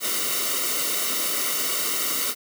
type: noise with comb filter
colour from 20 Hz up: white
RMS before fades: -25 dBFS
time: 0-2.35 s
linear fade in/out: 50 ms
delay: 1.2 ms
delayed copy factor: -0.75
effects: high-pass 200 Hz 12 dB/octave